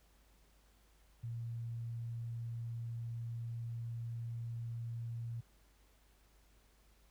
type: tone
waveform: sine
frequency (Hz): 116.54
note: A#2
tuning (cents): 0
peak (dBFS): -39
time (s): 1.23-5.41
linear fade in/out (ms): 10
effects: added 51 Hz sine -66 dBFS peak until 7.1 s + pink hiss -71 dBFS RMS until 7.1 s